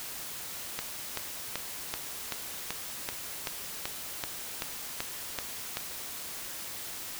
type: click train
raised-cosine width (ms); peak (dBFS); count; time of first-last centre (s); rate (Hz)
0.2; -14; 14; 0.79-5.771; 2.61
effects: white hiss -40 dBFS RMS until 7.19 s